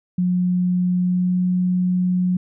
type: tone with pitch glide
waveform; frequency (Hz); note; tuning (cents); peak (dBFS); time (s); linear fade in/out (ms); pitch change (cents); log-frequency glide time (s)
sine; 180 to 181.36; F#3 to F#3; -47 to -34; -16; 0.18-2.37; 5; +13; 0.98-1.4
effects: none